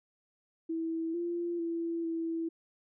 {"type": "tone with pitch steps", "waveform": "sine", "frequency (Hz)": [326.9, 344.4, 334.7, 329.3], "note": ["E4", "F4", "E4", "E4"], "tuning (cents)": [-14, -24, 26, -2], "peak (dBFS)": -31, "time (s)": [0.69, 2.49], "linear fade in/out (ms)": 10, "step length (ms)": 450, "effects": []}